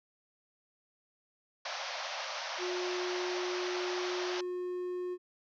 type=band-pass noise; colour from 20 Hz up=pink; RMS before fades=-39 dBFS; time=1.65-4.41 s; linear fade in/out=5 ms; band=540 to 6100 Hz; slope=96 dB/octave
type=tone; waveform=triangle; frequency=360 Hz; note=F#4; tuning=47 cents flat; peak=-32 dBFS; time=2.58-5.18 s; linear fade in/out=50 ms
effects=none